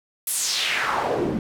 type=noise with band-pass filter sweep; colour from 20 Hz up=pink; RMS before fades=-24 dBFS; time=0.27-1.39 s; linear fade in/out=2 ms; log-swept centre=12000 to 210 Hz; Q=2.4; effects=none